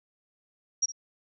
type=tone with echo; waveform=sine; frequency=5660 Hz; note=F8; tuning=22 cents sharp; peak=-21 dBFS; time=0.82-0.86 s; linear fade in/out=10 ms; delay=61 ms; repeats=1; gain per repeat=-15 dB; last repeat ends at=0.921 s; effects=none